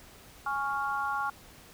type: chord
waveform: sine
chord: Db major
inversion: second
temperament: equal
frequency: 830.6 / 1108.7 / 1396.9 Hz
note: Ab5 / Db6 / F6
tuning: 0 / 0 / 0 cents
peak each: -33 dBFS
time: 0.46-1.3 s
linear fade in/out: 5 ms
effects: pink hiss -53 dBFS RMS until 1.73 s